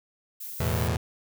violet noise, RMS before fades -38 dBFS, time 0.4-0.88 s, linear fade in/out 10 ms
sawtooth chord, E suspended fourth, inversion none, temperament equal, 82.41 / 110 / 123.47 Hz, E2 / A2 / B2, 0 / 0 / 0 cents, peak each -23 / -25 / -26 dBFS, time 0.6-0.97 s, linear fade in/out 5 ms
effects none

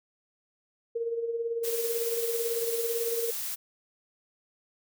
sine tone with tremolo, 463.7 Hz, A#4, 9 cents flat, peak -26 dBFS, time 0.95-3.31 s, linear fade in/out 10 ms, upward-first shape sine, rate 18 Hz, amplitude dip 55%
blue noise, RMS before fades -34 dBFS, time 1.63-3.56 s, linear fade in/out 20 ms
effects none

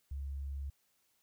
sine tone, 69.3 Hz, C#2, in tune, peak -37 dBFS, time 0.11-0.7 s, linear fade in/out 5 ms, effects white hiss -75 dBFS RMS until 1.22 s

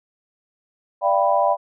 sine chord, G dominant seventh, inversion second, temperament equal with one note detuned, 587.3 / 682.5 / 784 / 987.8 Hz, D5 / F5 / G5 / B5, 0 / -40 / 0 / 0 cents, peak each -20 / -21 / -21 / -21 dBFS, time 1.01-1.57 s, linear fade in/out 50 ms, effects none

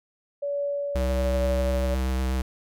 sine tone with tremolo, 570 Hz, C#5, 48 cents sharp, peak -24 dBFS, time 0.42-1.95 s, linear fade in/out 10 ms, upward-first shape triangle, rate 1.2 Hz, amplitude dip 40%
square tone with vibrato, 64.7 Hz, C2, 19 cents flat, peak -24 dBFS, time 0.95-2.42 s, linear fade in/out 5 ms, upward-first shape triangle, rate 8.1 Hz, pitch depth 19 cents each way
effects none

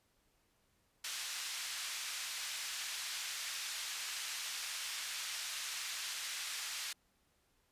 white band-pass noise, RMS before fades -42 dBFS, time 1.04-6.93 s, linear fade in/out 5 ms, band 1500 to 6400 Hz, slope 12 dB/octave, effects pink hiss -75 dBFS RMS until 7.71 s + resampled to 32000 Hz

